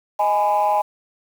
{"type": "chord", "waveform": "sine", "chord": "G# minor", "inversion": "second", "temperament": "equal with one note detuned", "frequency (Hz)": [622.3, 830.6, 1002.7], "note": ["D#5", "G#5", "B5"], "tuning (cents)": [0, 0, 26], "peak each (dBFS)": [-21, -16, -22], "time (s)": [0.19, 0.82], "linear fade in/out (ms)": 10, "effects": ["tanh soft clip ceiling -10 dBFS", "7-bit"]}